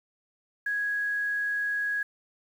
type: tone with quantisation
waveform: sine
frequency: 1661.2 Hz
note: G#6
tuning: in tune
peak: -26 dBFS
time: 0.66-2.03 s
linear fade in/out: 5 ms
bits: 9
effects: none